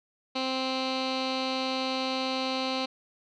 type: tone with low-pass filter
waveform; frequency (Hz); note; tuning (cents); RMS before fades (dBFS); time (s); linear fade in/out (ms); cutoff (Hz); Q
15% pulse; 261.6; C4; 0; -30; 0.35-2.86; 10; 3900; 5.1
effects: none